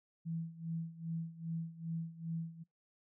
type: tone with tremolo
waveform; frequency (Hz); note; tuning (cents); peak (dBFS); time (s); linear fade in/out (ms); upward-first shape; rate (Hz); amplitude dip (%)
sine; 164.7; E3; -1; -35; 0.25-2.64; 20; sine; 2.5; 85
effects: noise-tail reverb RT60 0.2 s tail -26 dB re dry